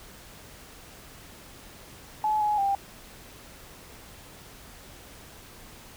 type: tone with pitch steps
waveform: sine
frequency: 856 / 840 / 793 Hz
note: A5 / G#5 / G5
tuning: -48 / +19 / +20 cents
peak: -22 dBFS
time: 2.24-2.75 s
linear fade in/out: 2 ms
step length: 170 ms
effects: pink hiss -48 dBFS RMS until 5.96 s